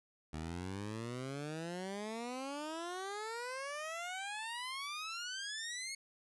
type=exponential sweep; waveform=15% pulse; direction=up; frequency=76.1 to 2199 Hz; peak=-34 dBFS; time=0.33-5.95 s; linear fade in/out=5 ms; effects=resampled to 24000 Hz